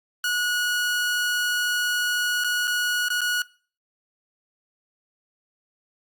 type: tone with dropouts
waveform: sawtooth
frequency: 1458 Hz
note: F#6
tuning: 26 cents flat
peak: -19 dBFS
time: 0.24-3.42 s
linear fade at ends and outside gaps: 2 ms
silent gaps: 2.439-2.444 / 2.673-2.677 / 3.085-3.102 / 3.208-3.215 s
effects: noise-tail reverb RT60 0.4 s tail -21 dB re dry + Opus 48 kbps